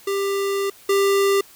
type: tone pair in turn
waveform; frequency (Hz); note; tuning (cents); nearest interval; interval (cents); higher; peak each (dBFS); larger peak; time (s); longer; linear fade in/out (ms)
square; 396 / 396; G4 / G4; +18 / +18; unison; 0; neither; -21 / -16; second; 0.07-0.7 / 0.89-1.41; first; 5
effects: white hiss -48 dBFS RMS until 1.55 s